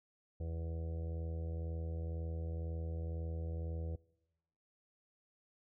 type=harmonic tone; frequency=82 Hz; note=E2; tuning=9 cents flat; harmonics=1 / 2 / 4 / 5 / 6 / 7 / 8 / 9; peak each=-38 / -48 / -54 / -58 / -51 / -58 / -65 / -64 dBFS; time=0.4-3.96 s; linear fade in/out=5 ms; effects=noise-tail reverb RT60 1.0 s tail -24 dB re dry